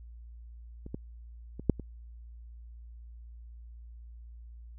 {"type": "clicks", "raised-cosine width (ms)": 3, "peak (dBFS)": [-30, -22, -27, -9, -27], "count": 5, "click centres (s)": [0.864, 0.945, 1.596, 1.697, 1.797], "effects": ["added 58 Hz sine -45 dBFS peak until 4.78 s"]}